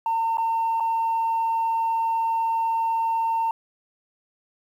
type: tone with dropouts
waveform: sine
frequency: 908 Hz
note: A#5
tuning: 46 cents flat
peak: -19 dBFS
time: 0.06-3.51 s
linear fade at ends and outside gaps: 2 ms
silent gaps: 0.372-0.382 / 0.8-0.805 s
effects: tanh soft clip ceiling -18 dBFS + 9-bit